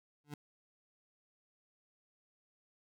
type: tone with exponential growth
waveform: 25% pulse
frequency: 146.83 Hz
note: D3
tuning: in tune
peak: -35 dBFS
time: 0.24-0.34 s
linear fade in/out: 2 ms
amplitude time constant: 20 ms
effects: none